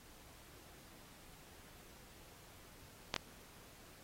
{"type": "clicks", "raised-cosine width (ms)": 0.2, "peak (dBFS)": -16, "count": 2, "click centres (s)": [3.141, 3.163], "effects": ["pink hiss -60 dBFS RMS until 4.03 s", "AAC 48 kbps"]}